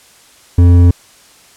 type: tone with hard clipping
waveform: sine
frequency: 87.7 Hz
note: F2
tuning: 8 cents sharp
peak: -5 dBFS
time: 0.58-0.91 s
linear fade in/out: 5 ms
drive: 8 dB
effects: white hiss -44 dBFS RMS until 1.56 s + low-pass 10000 Hz 12 dB/octave